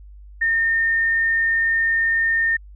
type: tone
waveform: sine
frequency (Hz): 1822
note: A#6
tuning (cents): -40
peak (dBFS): -16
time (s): 0.41-2.57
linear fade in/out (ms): 10
effects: added 50 Hz sine -39 dBFS peak until 2.75 s